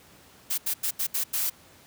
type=noise bursts at uneven times; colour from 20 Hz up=blue; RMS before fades=-27 dBFS; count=6; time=0.5-0.58 / 0.66-0.74 / 0.83-0.91 / 0.99-1.07 / 1.14-1.24 / 1.33-1.5 s; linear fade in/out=10 ms; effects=pink hiss -54 dBFS RMS until 1.86 s + high-pass 80 Hz 12 dB/octave